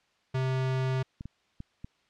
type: tone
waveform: square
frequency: 130.8 Hz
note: C3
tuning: in tune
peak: -27 dBFS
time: 0.34-1.03 s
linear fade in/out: 10 ms
type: clicks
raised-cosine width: 5 ms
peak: -27 dBFS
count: 4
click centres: 1.209 / 1.256 / 1.604 / 1.845 s
effects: white hiss -69 dBFS RMS until 2.09 s + low-pass 4000 Hz 12 dB/octave